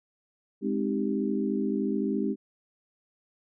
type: chord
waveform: sine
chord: Ab major seventh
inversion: none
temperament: equal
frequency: 207.7 / 261.6 / 311.1 / 392 Hz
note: Ab3 / C4 / Eb4 / G4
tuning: 0 / 0 / 0 / 0 cents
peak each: -29 / -31 / -32 / -32 dBFS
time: 0.61-2.36 s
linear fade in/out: 50 ms
effects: none